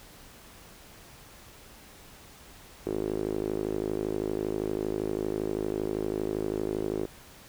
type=tone with band-pass filter; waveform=sawtooth; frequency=52.6 Hz; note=G#1; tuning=23 cents sharp; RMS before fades=-31 dBFS; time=2.86-7.06 s; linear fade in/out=10 ms; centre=380 Hz; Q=4.4; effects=pink hiss -51 dBFS RMS until 7.48 s